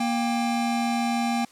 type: tone pair together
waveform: square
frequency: 235.5 / 793 Hz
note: A#3 / G5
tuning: +18 / +20 cents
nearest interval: octave + major sixth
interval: 2102 cents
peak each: -25 / -28 dBFS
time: 0-1.45 s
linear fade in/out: 5 ms
effects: white hiss -54 dBFS RMS until 1.51 s + low-pass 9000 Hz 12 dB/octave